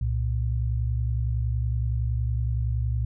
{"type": "tone pair together", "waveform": "sine", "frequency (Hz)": [64.93, 115.7], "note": ["C2", "A#2"], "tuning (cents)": [-13, -13], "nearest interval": "minor seventh", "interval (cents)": 1000, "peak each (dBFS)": [-25, -26], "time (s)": [0.01, 3.05], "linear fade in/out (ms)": 5, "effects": []}